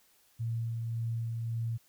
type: tone with tremolo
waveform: sine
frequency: 115 Hz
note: A#2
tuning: 23 cents flat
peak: -30 dBFS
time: 0.39-1.78 s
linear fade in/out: 20 ms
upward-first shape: sine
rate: 1.8 Hz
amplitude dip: 25%
effects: white hiss -66 dBFS RMS until 1.88 s